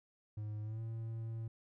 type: tone with pitch glide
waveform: triangle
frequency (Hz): 106.2 to 113.17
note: G#2 to A2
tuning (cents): +39 to +49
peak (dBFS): -37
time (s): 0.37-1.48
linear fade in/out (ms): 5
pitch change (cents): +110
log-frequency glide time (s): 0.62-0.82
effects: none